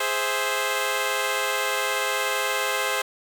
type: chord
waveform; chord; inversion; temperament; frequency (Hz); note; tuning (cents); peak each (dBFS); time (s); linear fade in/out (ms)
10% pulse; Ab augmented; none; equal; 415.3 / 523.3 / 659.3; Ab4 / C5 / E5; 0 / 0 / 0; -20 / -17 / -22; 0-3.02; 5
effects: 8-bit